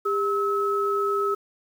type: tone pair together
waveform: sine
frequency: 401.4 / 1293 Hz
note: G4 / E6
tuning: +41 / -34 cents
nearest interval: octave + minor sixth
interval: 2025 cents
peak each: -24 dBFS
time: 0.05-1.35 s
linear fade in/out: 10 ms
effects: 8-bit

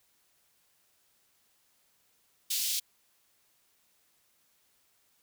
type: high-pass noise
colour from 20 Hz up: pink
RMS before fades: -31 dBFS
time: 2.5-2.8 s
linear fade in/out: 10 ms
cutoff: 3300 Hz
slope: 24 dB/octave
effects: white hiss -70 dBFS RMS until 5.22 s

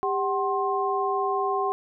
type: tone cluster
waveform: sine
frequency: 398.3 / 754 / 1060 Hz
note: G4 / F#5 / C6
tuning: +28 / +32 / +22 cents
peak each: -27 / -27 / -27 dBFS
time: 0.03-1.72 s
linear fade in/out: 0 ms
effects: none

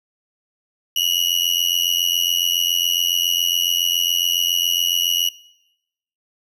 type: tone with amplitude modulation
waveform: 35% pulse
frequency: 2898 Hz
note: F#7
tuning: 37 cents flat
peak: -11 dBFS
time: 0.96-5.29 s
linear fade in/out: 5 ms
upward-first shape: sine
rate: 87.2 Hz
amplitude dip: 95%
effects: noise-tail reverb RT60 0.9 s tail -22 dB re dry

